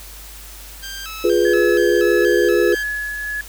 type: tone with vibrato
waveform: 15% pulse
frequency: 1436 Hz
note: F6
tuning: 48 cents sharp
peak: -23 dBFS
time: 0.82-2.84 s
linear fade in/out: 20 ms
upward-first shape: square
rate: 2.1 Hz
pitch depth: 170 cents each way
type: chord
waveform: sine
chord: F diminished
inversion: none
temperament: equal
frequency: 349.2 / 415.3 / 493.9 Hz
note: F4 / Ab4 / Cb5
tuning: 0 / 0 / 0 cents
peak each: -16 / -17 / -18 dBFS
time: 1.24-2.75 s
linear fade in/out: 5 ms
type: tone with tremolo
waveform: sine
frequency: 1697 Hz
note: G#6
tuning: 37 cents sharp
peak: -20 dBFS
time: 1.45-3.41 s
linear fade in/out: 2 ms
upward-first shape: triangle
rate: 1.6 Hz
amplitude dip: 40%
effects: added 50 Hz sine -38 dBFS peak until 3.48 s + white hiss -39 dBFS RMS until 3.48 s